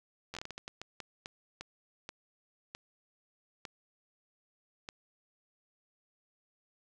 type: slowing click train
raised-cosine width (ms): 0.2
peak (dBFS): -24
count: 17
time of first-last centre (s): 0.34-4.889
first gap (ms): 11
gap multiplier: 1.37
effects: none